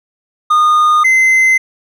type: tone pair in turn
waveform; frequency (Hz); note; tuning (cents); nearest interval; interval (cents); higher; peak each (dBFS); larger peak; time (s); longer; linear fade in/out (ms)
triangle; 1225 / 2060; D#6 / C7; -27 / -28; major sixth; 899; second; -5; neither; 0.5-1.04 / 1.04-1.58; neither; 10
effects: none

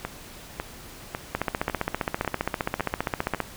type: two click trains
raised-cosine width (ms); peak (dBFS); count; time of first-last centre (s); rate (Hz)
0.5; -9 / -13; 32 / 7; 1.35-3.403 / 0.05-3.347; 15.1 / 1.82
effects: pink hiss -44 dBFS RMS until 3.56 s

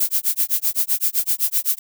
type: noise with tremolo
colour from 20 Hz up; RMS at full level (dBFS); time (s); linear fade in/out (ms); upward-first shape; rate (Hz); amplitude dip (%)
violet; -17; 0-1.79; 5; sine; 7.8; 100
effects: none

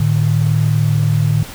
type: tone pair together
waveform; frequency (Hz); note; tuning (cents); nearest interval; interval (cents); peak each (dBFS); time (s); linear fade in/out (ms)
sine; 110 / 150.66; A2 / D3; 0 / +45; perfect fourth; 545; -14; 0-1.43; 5
effects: pink hiss -33 dBFS RMS until 1.54 s

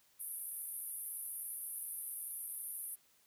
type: band-pass noise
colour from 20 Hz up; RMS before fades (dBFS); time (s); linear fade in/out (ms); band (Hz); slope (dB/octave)
pink; -44; 0.19-2.96; 20; 9600 to 13000; 96
effects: white hiss -70 dBFS RMS until 3.26 s

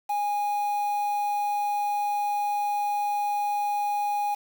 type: tone with quantisation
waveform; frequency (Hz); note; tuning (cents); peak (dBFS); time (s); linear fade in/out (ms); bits
triangle; 822; G#5; -18; -22; 0.09-4.35; 10; 7
effects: none

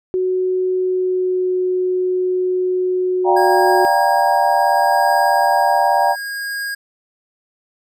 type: tone with pitch glide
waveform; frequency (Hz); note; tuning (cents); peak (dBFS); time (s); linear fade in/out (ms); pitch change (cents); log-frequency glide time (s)
sine; 370 to 367; F#4 to F#4; 0 to -14; -15; 0.14-3.85; 0; -14; 0.75-1.57
type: chord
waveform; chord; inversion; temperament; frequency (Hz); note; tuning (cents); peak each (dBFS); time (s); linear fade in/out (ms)
sine; G minor seventh; second; just; 588 / 705.6 / 784 / 940.8; D5 / F5 / G5 / Bb5; +2 / +18 / 0 / +16; -20 / -18 / -16 / -17; 3.24-6.16; 50
type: tone with tremolo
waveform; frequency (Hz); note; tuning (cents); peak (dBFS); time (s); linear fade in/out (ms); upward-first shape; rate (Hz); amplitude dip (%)
square; 1632; G#6; -31; -22; 3.36-6.75; 10; triangle; 0.69; 50
effects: none

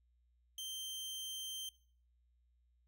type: tone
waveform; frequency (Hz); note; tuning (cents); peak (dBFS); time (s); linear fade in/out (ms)
sawtooth; 3136; G7; 0; -39; 0.58-1.69; 2
effects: noise-tail reverb RT60 0.5 s tail -20 dB re dry + added 60 Hz sine -70 dBFS peak until 2.87 s

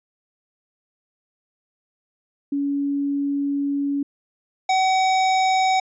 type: tone pair in turn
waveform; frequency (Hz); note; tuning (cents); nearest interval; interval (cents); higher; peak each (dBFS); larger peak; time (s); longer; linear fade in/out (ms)
sine / square; 282.2 / 756; C#4 / F#5; +31 / +37; octave + perfect fourth; 1706; second; -20 / -17; second; 2.52-4.03 / 4.69-5.8; first; 5
effects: resampled to 16000 Hz

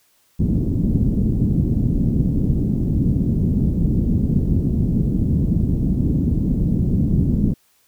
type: low-pass noise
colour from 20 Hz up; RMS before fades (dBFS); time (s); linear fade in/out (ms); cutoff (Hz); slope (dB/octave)
white; -18; 0.39-7.54; 10; 240; 24
effects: white hiss -60 dBFS RMS until 7.87 s

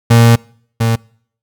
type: tone pair in turn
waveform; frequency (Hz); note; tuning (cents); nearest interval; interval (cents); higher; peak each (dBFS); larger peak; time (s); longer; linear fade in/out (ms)
35% pulse; 116.54 / 114.34; A#2 / A#2; 0 / -33; unison; 33; first; -3 / -9; first; 0.1-0.36 / 0.8-0.96; first; 10
effects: noise-tail reverb RT60 0.6 s tail -26 dB re dry

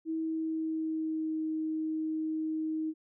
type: tone with pitch glide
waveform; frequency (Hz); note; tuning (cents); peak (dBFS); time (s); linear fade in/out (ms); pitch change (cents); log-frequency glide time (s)
sine; 321.5 to 314.9; E4 to D#4; -43 to +21; -30; 0.05-2.94; 50; -36; 0.17-1.4
effects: none

